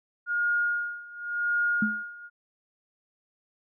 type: tone with tremolo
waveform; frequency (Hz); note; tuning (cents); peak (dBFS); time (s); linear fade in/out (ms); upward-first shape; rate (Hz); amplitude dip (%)
sine; 1426; F6; +36; -22; 0.26-2.3; 50; sine; 0.91; 90
type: tone with exponential decay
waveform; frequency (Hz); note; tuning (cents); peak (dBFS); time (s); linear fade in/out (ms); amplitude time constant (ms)
sine; 213.6; G#3; +49; -20; 1.82-2.03; 5; 45
effects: none